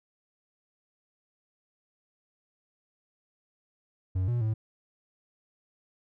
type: tone with pitch steps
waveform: triangle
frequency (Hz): 92.9 / 120.4 / 109.7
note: F#2 / B2 / A2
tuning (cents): +7 / -44 / -5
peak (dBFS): -23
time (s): 4.15-4.54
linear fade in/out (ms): 10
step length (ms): 130
effects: none